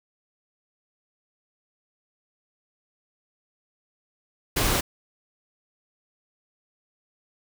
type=noise; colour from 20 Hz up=pink; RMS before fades=-23 dBFS; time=4.56-4.81 s; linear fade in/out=10 ms; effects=none